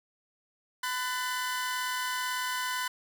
sawtooth tone cluster, 1008 / 1493 / 1774 Hz, B5 / F#6 / A6, +35 / +15 / +14 cents, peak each -29 / -31 / -36 dBFS, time 0.83-2.88 s, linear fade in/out 5 ms, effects none

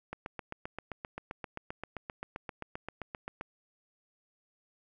click train, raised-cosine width 0.5 ms, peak -23 dBFS, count 26, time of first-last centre 0.13-3.411 s, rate 7.62 Hz, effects none

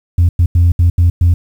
sine tone bursts at uneven times, 86.3 Hz, F2, 20 cents flat, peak -4 dBFS, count 6, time 0.18-0.29 / 0.39-0.46 / 0.55-0.72 / 0.79-0.9 / 0.98-1.1 / 1.21-1.34 s, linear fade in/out 5 ms, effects tanh soft clip ceiling -4 dBFS + 7-bit

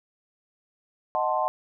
sine chord, D# diminished seventh, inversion none, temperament equal, 622.3 / 740 / 880 / 1046.5 Hz, D#5 / F#5 / A5 / C6, 0 / 0 / 0 / 0 cents, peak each -28 dBFS, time 1.15-1.48 s, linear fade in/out 0 ms, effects none

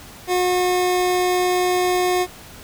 25% pulse tone, 361.9 Hz, F#4, 38 cents flat, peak -13 dBFS, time 0.27-2.27 s, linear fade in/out 50 ms, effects pink hiss -41 dBFS RMS until 2.63 s

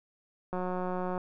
click train, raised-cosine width 1 ms, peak -21 dBFS, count 119, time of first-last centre 0.53-1.178 s, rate 182 Hz, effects none

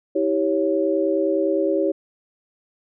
sine chord, C# diminished, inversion first, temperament equal with one note detuned, 322.3 / 392 / 554.4 Hz, E4 / G4 / C#5, -39 / 0 / 0 cents, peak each -22 dBFS, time 0.15-1.92 s, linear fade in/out 10 ms, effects none

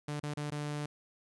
sawtooth tone with dropouts, 147.7 Hz, D3, 10 cents sharp, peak -31 dBFS, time 0.08-0.86 s, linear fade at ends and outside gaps 5 ms, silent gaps 0.199-0.233 / 0.339-0.371 / 0.504-0.518 s, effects resampled to 24000 Hz + 12-bit

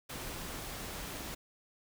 pink noise, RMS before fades -42 dBFS, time 0.09-1.35 s, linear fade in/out 10 ms, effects none

